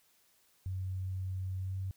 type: tone with pitch glide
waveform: sine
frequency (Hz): 93.7 to 95.28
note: F#2 to G2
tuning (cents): +22 to -49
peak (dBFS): -34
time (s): 0.66-1.91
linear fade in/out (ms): 0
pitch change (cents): +29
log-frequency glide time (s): 1.6-1.77
effects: white hiss -69 dBFS RMS until 1.96 s